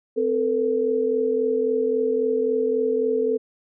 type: tone cluster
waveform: sine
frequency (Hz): 257.5 / 443.3 / 487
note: C4 / A4 / B4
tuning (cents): -28 / +13 / -24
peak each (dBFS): -28 / -20 / -27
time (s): 0.16-3.38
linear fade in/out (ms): 20
effects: none